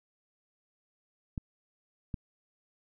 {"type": "clicks", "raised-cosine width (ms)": 5, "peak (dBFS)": -22, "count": 2, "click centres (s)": [1.378, 2.142], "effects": []}